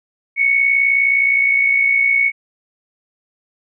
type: tone with amplitude modulation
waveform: sine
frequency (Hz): 2217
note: C#7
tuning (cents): 0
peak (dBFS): -9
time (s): 0.36-2.32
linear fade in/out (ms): 50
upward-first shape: sine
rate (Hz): 59.5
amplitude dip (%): 55
effects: none